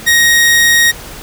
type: tone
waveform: sawtooth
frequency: 1875 Hz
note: A#6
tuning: 10 cents sharp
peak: -3 dBFS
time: 0.06-0.92 s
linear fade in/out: 20 ms
effects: pink hiss -30 dBFS RMS until 1.22 s